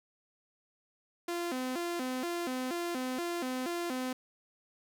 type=tone with vibrato; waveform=sawtooth; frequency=297.2 Hz; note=D4; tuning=21 cents sharp; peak=-29 dBFS; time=1.28-4.13 s; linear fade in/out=5 ms; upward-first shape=square; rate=2.1 Hz; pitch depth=260 cents each way; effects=none